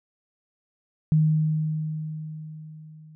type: tone with level ramp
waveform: sine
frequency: 155.56 Hz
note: D#3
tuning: in tune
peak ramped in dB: -15 to -45 dBFS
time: 1.12-3.15 s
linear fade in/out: 0 ms
effects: none

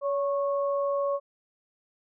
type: tone pair together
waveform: sine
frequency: 564.2 / 1100 Hz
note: C#5 / C#6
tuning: +30 / -14 cents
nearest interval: octave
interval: 1156 cents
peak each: -25 / -32 dBFS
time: 0.01-1.2 s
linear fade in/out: 50 ms
effects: none

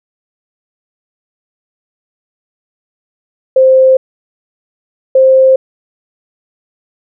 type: tone pair in turn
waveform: sine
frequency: 523.3 / 526 Hz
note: C5 / C5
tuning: 0 / +9 cents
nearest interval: unison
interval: 9 cents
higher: second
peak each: -3 dBFS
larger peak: neither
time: 3.56-3.97 / 5.15-5.56 s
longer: neither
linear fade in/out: 5 ms
effects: none

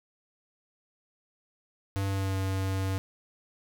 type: tone with pitch glide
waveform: square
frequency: 98 to 95.76 Hz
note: G2 to G2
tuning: 0 to -40 cents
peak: -28 dBFS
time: 1.96-2.98 s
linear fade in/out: 0 ms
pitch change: -40 cents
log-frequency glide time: 2.06-2.36 s
effects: 10-bit

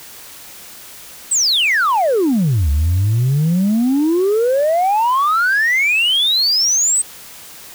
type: exponential two-way sweep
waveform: sine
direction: down then up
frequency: 8372 to 69 to 8372 Hz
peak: -10 dBFS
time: 1.31-7.02 s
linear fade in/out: 10 ms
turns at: 2.7 s
effects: tanh soft clip ceiling -10 dBFS + white hiss -37 dBFS RMS until 7.74 s

